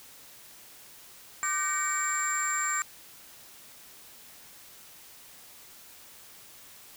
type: tone cluster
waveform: sine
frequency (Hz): 1191 / 1531 / 1867 / 2272 / 7350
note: D6 / G6 / A#6 / C#7 / A#8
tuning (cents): +24 / -41 / +2 / +42 / -25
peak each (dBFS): -30 / -33 / -36 / -36 / -29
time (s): 1.43-2.82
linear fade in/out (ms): 0
effects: tanh soft clip ceiling -21 dBFS + white hiss -51 dBFS RMS until 6.96 s